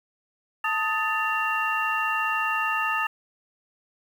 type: tone cluster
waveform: sine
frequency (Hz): 885 / 1255 / 1762 / 2757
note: A5 / D#6 / A6 / F7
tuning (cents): +10 / +15 / +2 / -23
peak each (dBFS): -30 / -27 / -28 / -29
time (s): 0.64-3.07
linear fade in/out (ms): 5
effects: 8-bit